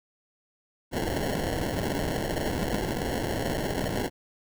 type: noise with sample-and-hold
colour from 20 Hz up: white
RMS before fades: -29 dBFS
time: 0.91-4.1 s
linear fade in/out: 50 ms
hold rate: 1225 Hz
effects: none